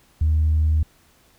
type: tone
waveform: sine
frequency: 77.78 Hz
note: D#2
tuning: in tune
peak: -14 dBFS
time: 0.21-0.83 s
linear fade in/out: 5 ms
effects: tanh soft clip ceiling -12 dBFS + pink hiss -57 dBFS RMS until 1.38 s